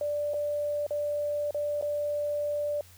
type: tone with dropouts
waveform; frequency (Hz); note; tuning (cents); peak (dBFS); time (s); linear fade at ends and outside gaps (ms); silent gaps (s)
sine; 587.3; D5; 0; -27; 0.01-2.81; 2; 0.336-0.341 / 0.866-0.907 / 1.509-1.545 / 1.813-1.824
effects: added 90 Hz sine -54 dBFS peak until 2.97 s + white hiss -56 dBFS RMS until 2.97 s